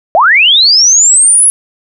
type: linear sweep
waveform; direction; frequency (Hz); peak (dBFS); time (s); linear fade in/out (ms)
sine; up; 593 to 10548; -3; 0.15-1.5; 0
effects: none